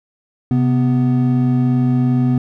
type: tone pair together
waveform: triangle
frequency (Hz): 130.81 / 248.2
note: C3 / B3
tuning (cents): 0 / +9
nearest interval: major seventh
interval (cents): 1109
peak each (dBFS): -13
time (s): 0.51-2.38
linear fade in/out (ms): 2
effects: none